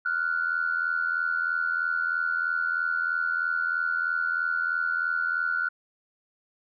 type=tone pair together; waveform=sine; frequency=1396.9 / 1480 Hz; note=F6 / F#6; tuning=0 / 0 cents; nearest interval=minor second; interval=100 cents; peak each=-27 / -26 dBFS; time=0.05-5.69 s; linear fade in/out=10 ms; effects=tanh soft clip ceiling -16 dBFS